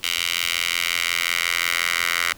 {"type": "tone with high-pass filter sweep", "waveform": "10% pulse", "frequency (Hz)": 85.6, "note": "F2", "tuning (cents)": -34, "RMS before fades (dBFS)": -23, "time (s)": [0.03, 2.33], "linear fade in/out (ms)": 5, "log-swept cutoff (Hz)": [2700, 1800], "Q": 2.3, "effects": ["pink hiss -47 dBFS RMS until 2.37 s"]}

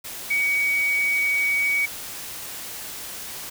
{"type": "tone in noise", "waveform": "sine", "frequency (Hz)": 2256, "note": "C#7", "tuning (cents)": 30, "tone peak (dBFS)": -19, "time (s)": [0.3, 1.86], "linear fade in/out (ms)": 10, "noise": "white", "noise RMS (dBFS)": -35, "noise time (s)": [0.04, 3.5], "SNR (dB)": 13, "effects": []}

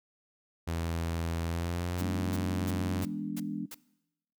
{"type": "tone with pitch glide", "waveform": "sawtooth", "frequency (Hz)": [83.4, 90.95], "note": ["E2", "F#2"], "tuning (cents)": [21, -29], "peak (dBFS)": -27, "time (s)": [0.67, 3.05], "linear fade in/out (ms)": 10, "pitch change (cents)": 150, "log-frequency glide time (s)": [1.46, 2.15]}
{"type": "noise bursts", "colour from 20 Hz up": "white", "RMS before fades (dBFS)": -43, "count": 6, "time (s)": [1.98, 3.746], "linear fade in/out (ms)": 5, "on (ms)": 36, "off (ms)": 310}
{"type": "chord", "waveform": "sine", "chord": "E dominant seventh", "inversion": "none", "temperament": "equal", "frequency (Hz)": [164.81, 207.7, 246.9, 293.7], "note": ["E3", "G#3", "B3", "D4"], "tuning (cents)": [0, 0, 0, 0], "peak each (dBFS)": [-41, -36, -40, -37], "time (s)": [2, 3.66], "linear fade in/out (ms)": 10}
{"effects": ["noise-tail reverb RT60 0.9 s tail -21 dB re dry"]}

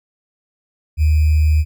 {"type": "tone with sample-and-hold", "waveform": "sine", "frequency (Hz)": 77, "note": "D#2", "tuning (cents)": -17, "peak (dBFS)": -10, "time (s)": [0.97, 1.65], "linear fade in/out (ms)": 50, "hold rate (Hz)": 2450, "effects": []}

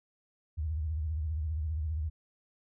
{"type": "tone with vibrato", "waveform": "sine", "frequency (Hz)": 77.78, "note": "D#2", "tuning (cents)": 0, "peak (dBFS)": -30, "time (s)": [0.57, 2.1], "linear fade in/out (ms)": 20, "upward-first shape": "sine", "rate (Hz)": 15, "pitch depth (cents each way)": 130, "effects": []}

